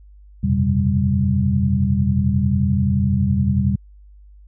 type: tone cluster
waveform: sine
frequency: 85.6 / 96.4 / 126.3 / 137.7 / 196.7 Hz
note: F2 / G2 / B2 / C#3 / G3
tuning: -34 / -28 / +39 / -11 / +6 cents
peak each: -20 / -27 / -21 / -24 / -19 dBFS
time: 0.43-3.76 s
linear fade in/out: 10 ms
effects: added 50 Hz sine -42 dBFS peak until 4.47 s